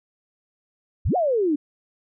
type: exponential two-way sweep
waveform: sine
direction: up then down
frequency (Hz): 52.7 to 754 to 280.7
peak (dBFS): -18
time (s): 1.05-1.56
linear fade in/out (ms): 10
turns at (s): 1.16
effects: none